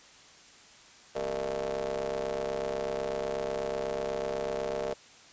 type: ring-modulated tone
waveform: 30% pulse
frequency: 68.1 Hz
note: C#2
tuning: 30 cents flat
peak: -25 dBFS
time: 1.15-4.94 s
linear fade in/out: 10 ms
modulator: 532 Hz
effects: white hiss -54 dBFS RMS until 5.32 s + resampled to 16000 Hz